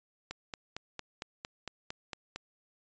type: click train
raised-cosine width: 0.2 ms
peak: -21 dBFS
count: 10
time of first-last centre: 0.31-2.36 s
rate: 4.39 Hz
effects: resampled to 16000 Hz